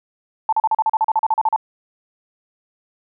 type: tone bursts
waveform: sine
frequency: 880 Hz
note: A5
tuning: in tune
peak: -13 dBFS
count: 15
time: 0.49-1.562 s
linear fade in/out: 2 ms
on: 36 ms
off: 38 ms
effects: none